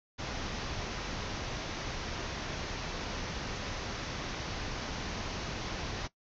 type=low-pass noise; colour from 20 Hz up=pink; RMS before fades=-38 dBFS; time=0.18-6.08 s; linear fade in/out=20 ms; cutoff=6400 Hz; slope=96 dB/octave; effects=noise-tail reverb RT60 0.1 s tail -17 dB re dry